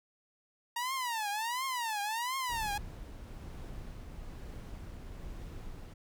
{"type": "tone with vibrato", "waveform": "sawtooth", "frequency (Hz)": 932, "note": "A#5", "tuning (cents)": -1, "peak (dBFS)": -29, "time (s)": [0.76, 2.78], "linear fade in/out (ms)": 5, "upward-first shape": "triangle", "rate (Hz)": 1.4, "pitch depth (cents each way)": 260}
{"type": "noise with tremolo", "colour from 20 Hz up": "brown", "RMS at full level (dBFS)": -43, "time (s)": [2.49, 5.94], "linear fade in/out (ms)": 10, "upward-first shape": "triangle", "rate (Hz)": 1.1, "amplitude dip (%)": 25}
{"effects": []}